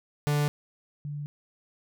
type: tone pair in turn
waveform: 45% pulse / sine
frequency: 146.83 / 146.24 Hz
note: D3 / D3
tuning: 0 / -7 cents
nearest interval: unison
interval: 7 cents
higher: first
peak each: -23 / -32 dBFS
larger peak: first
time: 0.27-0.48 / 1.05-1.26 s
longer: neither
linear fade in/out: 0 ms
effects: none